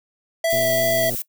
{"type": "tone with vibrato", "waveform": "square", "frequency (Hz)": 659.3, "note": "E5", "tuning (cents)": 0, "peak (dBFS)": -18, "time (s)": [0.44, 1.1], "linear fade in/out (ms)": 5, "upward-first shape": "sine", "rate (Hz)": 2.8, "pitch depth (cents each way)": 10}
{"type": "noise", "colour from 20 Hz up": "violet", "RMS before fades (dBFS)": -27, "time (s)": [0.5, 1.22], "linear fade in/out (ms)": 2}
{"type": "click train", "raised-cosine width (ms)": 2, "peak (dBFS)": -20, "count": 77, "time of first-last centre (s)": [0.53, 1.148], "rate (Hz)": 123}
{"effects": ["noise-tail reverb RT60 0.1 s tail -20 dB re dry"]}